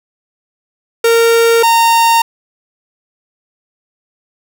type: tone pair in turn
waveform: 45% pulse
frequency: 461.4 / 921 Hz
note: A#4 / A#5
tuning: -18 / -21 cents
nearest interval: octave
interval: 1197 cents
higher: second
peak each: -7 dBFS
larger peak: neither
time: 1.04-1.63 / 1.63-2.22 s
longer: neither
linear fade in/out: 5 ms
effects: none